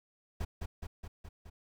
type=noise with echo; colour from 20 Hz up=brown; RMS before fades=-34 dBFS; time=0.4-0.45 s; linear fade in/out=10 ms; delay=210 ms; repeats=5; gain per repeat=-3 dB; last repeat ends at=1.5 s; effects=none